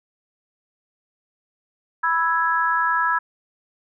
sine chord, E major, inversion second, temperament equal, 987.8 / 1318.5 / 1661.2 Hz, B5 / E6 / G#6, 0 / 0 / 0 cents, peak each -22 dBFS, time 2.03-3.19 s, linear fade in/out 10 ms, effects none

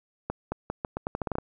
accelerating click train, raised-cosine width 1 ms, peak -15 dBFS, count 12, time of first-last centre 0.3-1.384 s, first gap 220 ms, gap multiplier 0.82, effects none

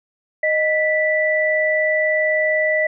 sine tone pair together, 621 / 1971.6 Hz, D#5 / B6, -3 / -3 cents, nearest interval octave + minor sixth, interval 2000 cents, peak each -18 dBFS, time 0.43-2.87 s, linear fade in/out 5 ms, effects none

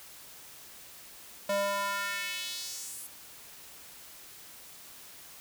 square tone with high-pass filter sweep, 200 Hz, G3, 35 cents sharp, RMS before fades -34 dBFS, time 1.49-3.07 s, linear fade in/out 5 ms, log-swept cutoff 490 to 11000 Hz, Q 2, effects white hiss -50 dBFS RMS until 5.4 s

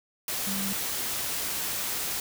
sine tone in noise, 196 Hz, G3, in tune, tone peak -32 dBFS, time 0.47-0.73 s, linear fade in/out 2 ms, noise white, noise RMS -31 dBFS, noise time 0.28-2.2 s, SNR -4 dB, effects none

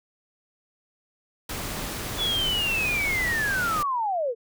pink noise, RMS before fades -32 dBFS, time 1.49-3.83 s, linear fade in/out 5 ms
sine linear sweep, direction down, 3464 to 440 Hz, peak -23 dBFS, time 2.17-4.35 s, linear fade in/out 50 ms
effects none

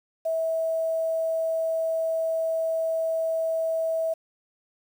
sine tone with quantisation, 650 Hz, E5, 24 cents flat, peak -23 dBFS, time 0.25-4.14 s, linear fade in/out 10 ms, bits 8, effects none

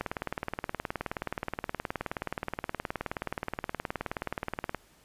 click train, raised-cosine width 0.5 ms, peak -16 dBFS, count 91, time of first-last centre 0.01-4.747 s, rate 19 Hz, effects pink hiss -61 dBFS RMS until 5.04 s + resampled to 32000 Hz

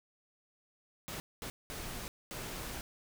pink noise bursts at uneven times, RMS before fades -42 dBFS, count 4, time 1.08-1.2 / 1.42-1.5 / 1.7-2.08 / 2.31-2.81 s, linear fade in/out 0 ms, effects none

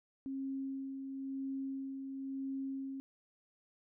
sine tone with tremolo, 270 Hz, C#4, 45 cents flat, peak -36 dBFS, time 0.26-3 s, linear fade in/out 0 ms, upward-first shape sine, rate 0.98 Hz, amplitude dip 40%, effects none

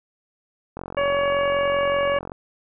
click train, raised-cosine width 1 ms, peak -18 dBFS, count 71, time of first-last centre 0.77-2.319 s, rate 45.2 Hz
harmonic tone, 564 Hz, C#5, 30 cents sharp, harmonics 1 / 2 / 3 / 4 / 5, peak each -20 / -26 / -30 / -32 / -34 dBFS, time 0.97-2.19 s, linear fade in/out 5 ms
effects none

